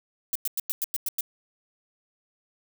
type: noise bursts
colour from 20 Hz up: violet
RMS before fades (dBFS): -27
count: 8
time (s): 0.33-1.208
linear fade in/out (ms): 0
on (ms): 24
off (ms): 98
effects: none